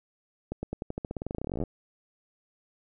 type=accelerating click train; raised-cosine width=2 ms; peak=-19 dBFS; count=27; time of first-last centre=0.52-1.637 s; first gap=110 ms; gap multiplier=0.91; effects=none